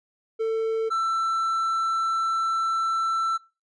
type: tone pair in turn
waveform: triangle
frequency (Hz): 446.6 / 1335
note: A4 / E6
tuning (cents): +26 / +22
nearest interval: octave + perfect fifth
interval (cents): 1896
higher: second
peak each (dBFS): -20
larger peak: neither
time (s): 0.39-0.9 / 0.9-3.38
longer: second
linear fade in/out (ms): 20
effects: noise-tail reverb RT60 0.3 s tail -22 dB re dry + resampled to 22050 Hz